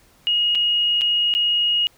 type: tone with dropouts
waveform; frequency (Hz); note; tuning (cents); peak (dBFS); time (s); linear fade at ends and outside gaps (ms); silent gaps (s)
sine; 2877; F#7; -49; -16; 0.27-1.87; 0; 0.55-0.554 / 1.011-1.017 / 1.339-1.35
effects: pink hiss -55 dBFS RMS until 1.97 s